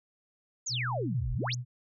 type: exponential two-way sweep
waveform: sine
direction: down then up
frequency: 7300 to 38.44 to 7300 Hz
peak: -31 dBFS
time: 0.66-1.55 s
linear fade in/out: 10 ms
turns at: 1.32 s
type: tone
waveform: sine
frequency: 123.47 Hz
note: B2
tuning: in tune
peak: -32 dBFS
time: 0.69-1.65 s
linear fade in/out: 50 ms
effects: none